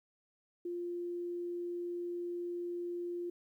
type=tone; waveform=sine; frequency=349.2 Hz; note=F4; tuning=in tune; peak=-36 dBFS; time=0.65-3.3 s; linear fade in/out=5 ms; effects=12-bit